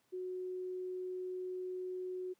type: tone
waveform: sine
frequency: 367.5 Hz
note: F#4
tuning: 12 cents flat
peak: -38 dBFS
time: 0.12-2.34 s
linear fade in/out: 20 ms
effects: pink hiss -75 dBFS RMS until 2.39 s + high-pass 150 Hz 12 dB/octave